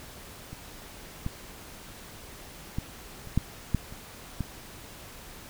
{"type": "clicks", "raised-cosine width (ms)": 5, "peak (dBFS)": [-27, -18, -17, -30, -10, -11, -29, -17], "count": 8, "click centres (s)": [0.53, 1.264, 2.785, 3.273, 3.376, 3.747, 3.925, 4.407], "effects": ["pink hiss -46 dBFS RMS until 5.49 s"]}